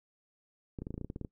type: clicks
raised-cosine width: 3 ms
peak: -26 dBFS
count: 12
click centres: 0.788 / 0.82 / 0.869 / 0.906 / 0.942 / 0.979 / 1.013 / 1.046 / 1.101 / 1.161 / 1.213 / 1.248 s
effects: noise-tail reverb RT60 0.1 s tail -22 dB re dry